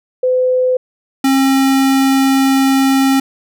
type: tone pair in turn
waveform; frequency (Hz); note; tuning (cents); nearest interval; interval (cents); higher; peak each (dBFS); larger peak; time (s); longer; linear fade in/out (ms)
sine / square; 508 / 269.1; B4 / C4; +49 / +49; major seventh; 1100; first; -10; neither; 0.23-0.77 / 1.24-3.2; second; 5
effects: none

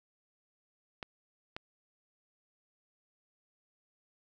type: clicks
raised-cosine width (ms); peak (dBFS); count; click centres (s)
0.3; -23; 2; 1.028 / 1.565
effects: none

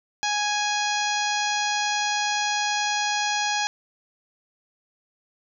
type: harmonic tone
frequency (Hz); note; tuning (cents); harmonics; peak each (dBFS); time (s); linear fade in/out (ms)
830.6; G#5; 0; 1 / 2 / 3 / 4 / 5 / 6 / 7 / 8; -26 / -29 / -31 / -32 / -33 / -34 / -34 / -35; 0.23-3.67; 0
effects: none

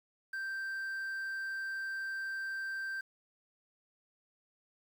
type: tone with quantisation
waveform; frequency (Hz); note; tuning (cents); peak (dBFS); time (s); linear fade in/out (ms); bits
triangle; 1568; G6; 0; -34; 0.33-3.01; 5; 10
effects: none

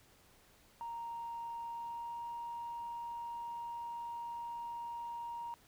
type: tone with pitch glide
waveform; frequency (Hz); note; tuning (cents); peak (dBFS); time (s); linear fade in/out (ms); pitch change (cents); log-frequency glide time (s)
sine; 932.3 to 939.9; A#5 to A#5; 0 to +14; -39; 0.81-5.54; 0; +14; 1.64-2.23
effects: tanh soft clip ceiling -36 dBFS + pink hiss -65 dBFS RMS until 5.67 s

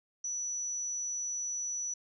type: tone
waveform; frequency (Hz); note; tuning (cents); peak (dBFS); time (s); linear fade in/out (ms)
sine; 5920; F#8; 0; -33; 0.24-1.94; 5
effects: none

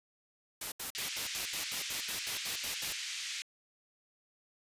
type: noise bursts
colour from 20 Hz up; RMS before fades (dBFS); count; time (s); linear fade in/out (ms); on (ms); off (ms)
white; -39; 13; 0.61-2.928; 5; 110; 74
type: band-pass noise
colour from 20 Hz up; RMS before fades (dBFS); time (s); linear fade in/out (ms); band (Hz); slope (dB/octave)
pink; -40; 0.95-3.42; 0; 2100 to 7300; 24
effects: resampled to 32000 Hz

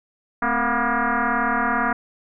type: tone with frequency modulation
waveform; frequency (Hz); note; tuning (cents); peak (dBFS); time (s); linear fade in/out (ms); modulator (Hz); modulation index
sine; 220; A3; 0; -18; 0.42-1.93; 5; 239; 6.5
effects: none

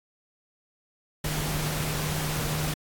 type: tone in noise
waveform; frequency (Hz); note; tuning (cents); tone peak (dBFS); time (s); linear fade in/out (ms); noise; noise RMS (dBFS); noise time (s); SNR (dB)
sine; 152.6; D#3; -33; -30; 1.24-2.74; 5; pink; -31; 1.24-2.74; -2
effects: AAC 64 kbps

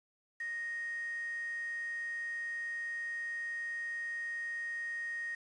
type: tone with quantisation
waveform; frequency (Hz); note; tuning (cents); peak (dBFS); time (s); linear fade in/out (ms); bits
sine; 1864.7; A#6; 0; -36; 0.4-5.35; 5; 9
effects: resampled to 22050 Hz

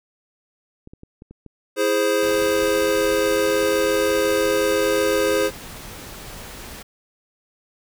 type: clicks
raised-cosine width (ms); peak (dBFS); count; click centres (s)
3; -28; 6; 0.874 / 0.935 / 1.034 / 1.221 / 1.31 / 1.463
type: chord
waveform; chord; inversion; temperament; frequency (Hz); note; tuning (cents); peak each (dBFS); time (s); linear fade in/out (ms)
square; E augmented; none; equal; 329.6 / 415.3 / 523.3; E4 / G#4 / B#4; 0 / 0 / 0; -26 / -22 / -21; 1.76-5.51; 50
type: noise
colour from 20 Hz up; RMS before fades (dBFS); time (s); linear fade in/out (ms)
pink; -37; 2.22-6.83; 10
effects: none

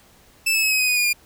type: tone with pitch steps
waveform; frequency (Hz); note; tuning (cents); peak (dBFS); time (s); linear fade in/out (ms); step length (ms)
sawtooth; 2637 / 2604 / 2571 / 2538 / 2506 / 2475 / 2443 / 2413; E7 / E7 / E7 / D#7 / D#7 / D#7 / D#7 / D7; 0 / -22 / -44 / +34 / +12 / -10 / -32 / +46; -14; 0.46-1.132; 10; 84
effects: pink hiss -53 dBFS RMS until 1.25 s

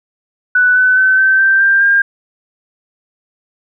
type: tone with pitch steps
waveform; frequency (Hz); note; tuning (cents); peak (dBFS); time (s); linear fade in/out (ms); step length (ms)
sine; 1488 / 1507 / 1526.3 / 1545.8 / 1565.6 / 1585.6 / 1605.9; F#6 / F#6 / G6 / G6 / G6 / G6 / G6; +9 / +31 / -47 / -25 / -3 / +19 / +41; -7; 0.55-2.02; 5; 210
effects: none

